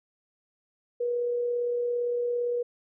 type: tone with amplitude modulation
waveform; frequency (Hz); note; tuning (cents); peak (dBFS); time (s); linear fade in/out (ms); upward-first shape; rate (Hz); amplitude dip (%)
sine; 482.4; B4; -41; -24; 1-2.63; 10; sine; 37.6; 25
effects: none